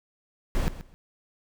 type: noise with echo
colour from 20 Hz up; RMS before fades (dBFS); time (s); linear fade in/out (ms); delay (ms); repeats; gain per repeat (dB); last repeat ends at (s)
brown; -24; 0.55-0.68; 0; 130; 2; -14; 0.94
effects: none